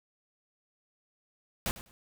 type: noise with echo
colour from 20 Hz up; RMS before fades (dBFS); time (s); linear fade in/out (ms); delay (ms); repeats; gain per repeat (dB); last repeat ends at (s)
pink; -31; 1.66-1.71; 0; 100; 2; -15; 1.91
effects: none